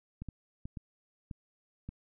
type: clicks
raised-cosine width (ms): 5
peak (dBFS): -28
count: 6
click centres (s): 0.22 / 0.287 / 0.655 / 0.772 / 1.312 / 1.89
effects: none